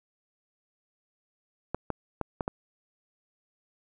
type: clicks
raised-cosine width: 1 ms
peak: -15 dBFS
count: 5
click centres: 1.746 / 1.903 / 2.213 / 2.408 / 2.479 s
effects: none